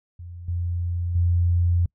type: tone with level steps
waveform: sine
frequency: 87 Hz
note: F2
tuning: 6 cents flat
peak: -35 / -23 / -17 dBFS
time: 0.19-1.86 s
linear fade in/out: 5 ms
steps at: 0.48 / 1.15 s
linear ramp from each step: 5 ms
effects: noise-tail reverb RT60 0.1 s tail -26 dB re dry